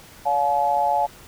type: tone cluster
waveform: sine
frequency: 571 / 710 / 855 Hz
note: D5 / F5 / A5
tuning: -49 / +28 / -50 cents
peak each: -26 / -22 / -20 dBFS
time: 0.25-1.07 s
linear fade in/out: 20 ms
effects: pink hiss -46 dBFS RMS until 1.27 s